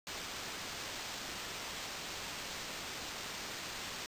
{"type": "noise with sample-and-hold", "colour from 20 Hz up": "white", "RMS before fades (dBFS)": -43, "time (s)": [0.07, 4.06], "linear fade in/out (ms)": 0, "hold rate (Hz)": 11025, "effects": ["resampled to 32000 Hz"]}